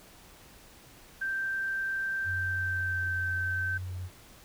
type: tone with pitch glide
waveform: sine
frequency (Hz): 1568 to 1546.4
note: G6 to G6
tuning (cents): 0 to -24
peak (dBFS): -29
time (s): 1.21-3.78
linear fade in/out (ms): 10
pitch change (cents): -24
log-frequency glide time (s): 2.24-3.42
type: tone with vibrato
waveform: sine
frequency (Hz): 90.6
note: F#2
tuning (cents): -36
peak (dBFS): -34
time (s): 2.24-4.1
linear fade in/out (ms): 50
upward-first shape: sine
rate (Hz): 0.82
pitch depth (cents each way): 24
effects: pink hiss -54 dBFS RMS until 4.44 s